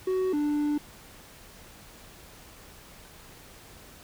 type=tone pair in turn; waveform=triangle; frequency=373.4 / 295.2 Hz; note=F#4 / D4; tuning=+16 / +9 cents; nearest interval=major third; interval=407 cents; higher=first; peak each=-22 dBFS; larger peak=neither; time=0.07-0.33 / 0.33-0.78 s; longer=second; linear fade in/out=5 ms; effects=pink hiss -50 dBFS RMS until 4.03 s